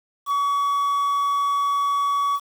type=tone with quantisation; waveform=triangle; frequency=1133 Hz; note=C#6; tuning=37 cents sharp; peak=-17 dBFS; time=0.26-2.4 s; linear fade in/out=50 ms; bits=7; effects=none